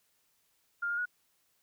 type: tone with pitch steps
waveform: sine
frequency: 1404 / 1413 / 1457 Hz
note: F6 / F6 / F#6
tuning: +9 / +20 / -27 cents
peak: -30 dBFS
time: 0.82-1.057 s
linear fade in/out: 10 ms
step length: 79 ms
effects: white hiss -73 dBFS RMS until 1.62 s